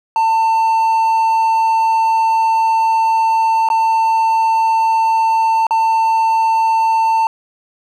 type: tone with dropouts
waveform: triangle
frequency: 896 Hz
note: A5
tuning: 31 cents sharp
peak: -9 dBFS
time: 0.16-7.27 s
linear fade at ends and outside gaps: 1 ms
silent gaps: 3.688-3.701 / 5.668-5.708 s
effects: none